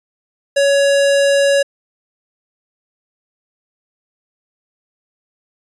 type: tone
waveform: square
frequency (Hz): 560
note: C#5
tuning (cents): +18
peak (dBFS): -11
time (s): 0.56-1.63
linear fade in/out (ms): 10
effects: resampled to 24000 Hz